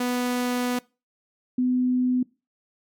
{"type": "tone pair in turn", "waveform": ["sawtooth", "sine"], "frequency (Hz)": [246.9, 251.5], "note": ["B3", "B3"], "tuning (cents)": [0, 32], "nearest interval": "unison", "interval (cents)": 32, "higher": "second", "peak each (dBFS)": -19, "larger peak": "neither", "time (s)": [[0, 0.79], [1.58, 2.23]], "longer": "first", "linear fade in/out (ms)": 5, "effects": ["noise-tail reverb RT60 0.3 s tail -23 dB re dry", "MP3 96 kbps"]}